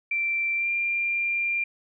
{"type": "tone with pitch glide", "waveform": "sine", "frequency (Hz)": [2349, 2385], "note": ["D7", "D7"], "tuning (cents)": [0, 26], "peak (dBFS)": -23, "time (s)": [0.11, 1.64], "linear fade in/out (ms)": 5, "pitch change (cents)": 26, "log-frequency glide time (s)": [0.56, 0.69], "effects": []}